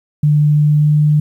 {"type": "tone with pitch glide", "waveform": "sine", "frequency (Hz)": [148.9, 150.02], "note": ["D3", "D3"], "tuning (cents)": [24, 37], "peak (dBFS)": -8, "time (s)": [0.23, 1.2], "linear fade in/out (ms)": 5, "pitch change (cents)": 13, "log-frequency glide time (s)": [0.5, 0.99], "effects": ["8-bit"]}